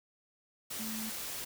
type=tone in noise; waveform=sine; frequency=220 Hz; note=A3; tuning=in tune; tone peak=-39 dBFS; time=0.79-1.1 s; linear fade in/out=10 ms; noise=white; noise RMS=-40 dBFS; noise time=0.7-1.45 s; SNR=-2 dB; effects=none